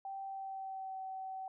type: tone with pitch glide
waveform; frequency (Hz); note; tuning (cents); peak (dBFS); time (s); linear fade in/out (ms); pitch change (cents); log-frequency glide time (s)
sine; 779 to 762.1; G5 to G5; -11 to -49; -40; 0.05-1.48; 2; -38; 0.24-1
effects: none